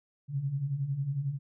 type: beating tone pair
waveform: sine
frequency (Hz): 130.81 / 141.81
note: C3 / C#3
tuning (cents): 0 / +40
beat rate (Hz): 11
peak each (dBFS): -36 / -30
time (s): 0.28-1.39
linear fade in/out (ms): 50
effects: none